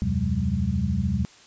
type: tone cluster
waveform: sine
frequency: 76.3 / 89.7 / 126.1 / 184.1 / 203.5 Hz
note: D#2 / F2 / B2 / F#3 / G#3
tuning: -33 / +47 / +36 / -8 / -35 cents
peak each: -28 dBFS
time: 0.02-1.25 s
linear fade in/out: 0 ms
effects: white hiss -51 dBFS RMS until 1.46 s + resampled to 16000 Hz